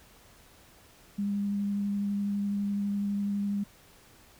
sine tone with vibrato, 202 Hz, G#3, 48 cents flat, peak -27 dBFS, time 1.18-3.64 s, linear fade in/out 10 ms, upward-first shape sine, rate 12 Hz, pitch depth 10 cents each way, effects pink hiss -57 dBFS RMS until 4.39 s

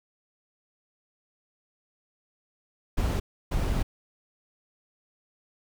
brown noise bursts at uneven times, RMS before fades -26 dBFS, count 2, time 2.97-3.2 / 3.51-3.83 s, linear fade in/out 10 ms, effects none

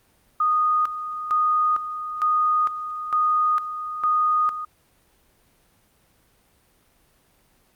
sine tone with tremolo, 1236 Hz, D#6, 12 cents flat, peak -17 dBFS, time 0.4-4.65 s, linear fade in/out 5 ms, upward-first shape square, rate 1.1 Hz, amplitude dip 70%, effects pink hiss -61 dBFS RMS until 7.75 s + Opus 32 kbps

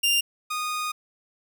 sawtooth tone pair in turn, 2794 / 1234.9 Hz, F7 / D#6, 0 / -13 cents, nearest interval octave + major second, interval 1413 cents, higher first, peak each -16 / -23 dBFS, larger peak first, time 0.03-0.21 / 0.5-0.92 s, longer second, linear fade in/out 10 ms, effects none

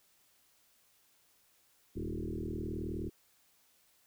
sine tone with frequency modulation, 207.7 Hz, G#3, in tune, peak -35 dBFS, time 1.95-3.1 s, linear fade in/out 20 ms, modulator 39.3 Hz, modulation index 4.6, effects white hiss -69 dBFS RMS until 4.06 s

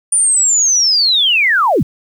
sine linear sweep, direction down, 9397 to 88 Hz, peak -9 dBFS, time 0.12-1.83 s, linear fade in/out 5 ms, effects 7-bit

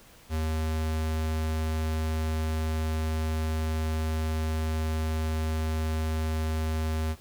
square tone, 79 Hz, D#2, 27 cents sharp, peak -27 dBFS, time 0.29-7.16 s, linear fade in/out 50 ms, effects pink hiss -54 dBFS RMS until 7.2 s

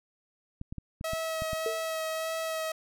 clicks, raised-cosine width 5 ms, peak -25 dBFS, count 7, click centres 0.614 / 0.725 / 0.783 / 1.011 / 1.134 / 1.421 / 1.532 s
sawtooth tone with vibrato, 643 Hz, E5, 43 cents flat, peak -27 dBFS, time 1.04-2.72 s, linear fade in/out 5 ms, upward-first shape sine, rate 1.7 Hz, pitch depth 14 cents each way
sine tone with exponential decay, 450.7 Hz, A4, 42 cents sharp, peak -26 dBFS, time 1.66-1.87 s, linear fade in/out 2 ms, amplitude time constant 44 ms
effects none

